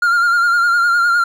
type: tone with vibrato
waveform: triangle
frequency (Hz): 1401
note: F6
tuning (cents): +5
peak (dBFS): -9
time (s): 0.02-1.24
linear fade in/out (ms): 5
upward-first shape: sine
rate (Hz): 9.8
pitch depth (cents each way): 40
effects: none